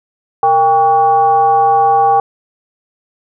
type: tone with frequency modulation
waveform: sine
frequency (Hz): 795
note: G5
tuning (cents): +24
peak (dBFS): -7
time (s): 0.43-2.2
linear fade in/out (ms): 2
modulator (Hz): 334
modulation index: 0.62
effects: none